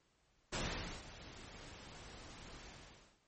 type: noise with ADSR envelope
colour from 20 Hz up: pink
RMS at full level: -38 dBFS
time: 0.52-3.19 s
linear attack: 15 ms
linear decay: 490 ms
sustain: -15 dB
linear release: 530 ms
effects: pink hiss -75 dBFS RMS until 3.27 s + MP3 32 kbps